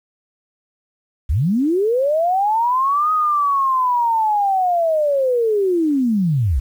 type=linear two-way sweep; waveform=sine; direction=up then down; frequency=55 to 1260 to 55 Hz; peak=-14 dBFS; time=1.29-6.6 s; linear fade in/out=10 ms; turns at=3.12 s; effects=8-bit